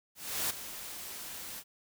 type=noise with ADSR envelope; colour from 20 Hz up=white; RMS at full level=-31 dBFS; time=0.15-1.64 s; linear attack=350 ms; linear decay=10 ms; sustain=-12 dB; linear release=58 ms; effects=none